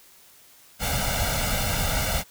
pink noise with comb filter, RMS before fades -25 dBFS, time 0.79-2.24 s, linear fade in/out 50 ms, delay 1.4 ms, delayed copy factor +0.85, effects white hiss -53 dBFS RMS until 2.3 s

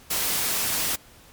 white noise, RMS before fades -25 dBFS, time 0.1-0.96 s, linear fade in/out 10 ms, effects pink hiss -51 dBFS RMS until 1.32 s + MP3 96 kbps

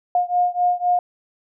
sine beating tone pair, 712 / 715.9 Hz, F5 / F5, +33 / +43 cents, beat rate 3.9 Hz, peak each -19 / -20 dBFS, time 0.15-0.99 s, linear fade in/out 2 ms, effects none

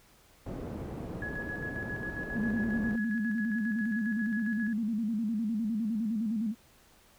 white low-pass noise, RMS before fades -39 dBFS, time 0.46-2.96 s, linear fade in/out 5 ms, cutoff 350 Hz, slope 12 dB/octave
sine tone with tremolo, 1682 Hz, G#6, 22 cents sharp, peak -35 dBFS, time 1.22-4.73 s, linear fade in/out 2 ms, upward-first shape square, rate 7.4 Hz, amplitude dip 50%
sine tone with vibrato, 220 Hz, A3, in tune, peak -28 dBFS, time 2.33-6.55 s, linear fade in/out 50 ms, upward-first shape square, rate 9.8 Hz, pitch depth 91 cents each way
effects pink hiss -61 dBFS RMS until 7.18 s

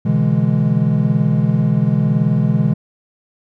triangle chord, E dominant seventh, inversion second, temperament equal with one note detuned, 126.07 / 146.83 / 164.81 / 207.7 Hz, B2 / D3 / E3 / G#3, +36 / 0 / 0 / 0 cents, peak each -16 dBFS, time 0.05-2.74 s, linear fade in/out 10 ms, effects none

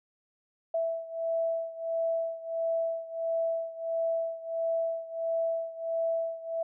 sine beating tone pair, 659.3 / 660.8 Hz, E5 / E5, 0 / +4 cents, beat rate 1.5 Hz, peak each -30 / -33 dBFS, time 0.74-6.63 s, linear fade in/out 5 ms, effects none

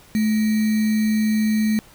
sine tone with sample-and-hold, 216.3 Hz, A3, 29 cents flat, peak -16 dBFS, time 0.15-1.79 s, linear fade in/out 0 ms, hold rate 2100 Hz, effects pink hiss -49 dBFS RMS until 1.94 s

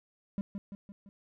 triangle tone with echo, 199.5 Hz, G3, 31 cents sharp, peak -28 dBFS, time 0.38-0.41 s, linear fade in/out 0 ms, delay 170 ms, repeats 4, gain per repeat -5 dB, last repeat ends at 1.09 s, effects none

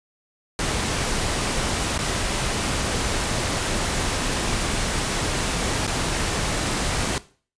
pink noise with dropouts, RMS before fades -24 dBFS, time 0.59-7.18 s, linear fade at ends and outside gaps 1 ms, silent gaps 1.978-1.989 / 5.868-5.876 s, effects noise-tail reverb RT60 0.4 s tail -17 dB re dry + resampled to 22050 Hz

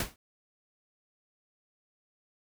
pink noise with exponential decay, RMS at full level -27 dBFS, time 0-0.16 s, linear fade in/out 2 ms, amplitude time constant 34 ms, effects none

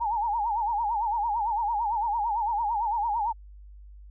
sine tone with vibrato, 879 Hz, A5, 2 cents flat, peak -24 dBFS, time 0-3.33 s, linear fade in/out 20 ms, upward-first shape sine, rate 8.9 Hz, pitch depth 140 cents each way, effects added 50 Hz sine -44 dBFS peak until 4.1 s

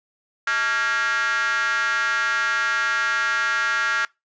square tone with high-pass filter, 126.2 Hz, B2, 38 cents sharp, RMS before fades -22 dBFS, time 0.47-4.05 s, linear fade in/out 2 ms, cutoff 1500 Hz, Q 8.9, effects noise-tail reverb RT60 0.2 s tail -22 dB re dry + resampled to 16000 Hz

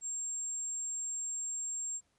sine tone, 7459 Hz, A#8, in tune, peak -35 dBFS, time 0.01-2.01 s, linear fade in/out 50 ms, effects pink hiss -75 dBFS RMS until 2.18 s + resampled to 24000 Hz

